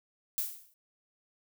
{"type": "noise with exponential decay", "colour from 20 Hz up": "violet", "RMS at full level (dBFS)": -29, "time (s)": [0.38, 0.74], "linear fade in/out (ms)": 0, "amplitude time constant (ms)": 77, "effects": []}